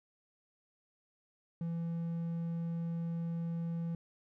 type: tone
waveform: triangle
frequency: 167.6 Hz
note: E3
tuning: 29 cents sharp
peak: -32 dBFS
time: 1.61-3.95 s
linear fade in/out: 2 ms
effects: none